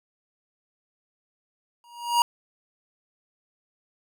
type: tone with exponential growth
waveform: square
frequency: 950 Hz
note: A#5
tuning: 33 cents sharp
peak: -15 dBFS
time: 1.84-2.22 s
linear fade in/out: 1 ms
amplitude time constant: 82 ms
effects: none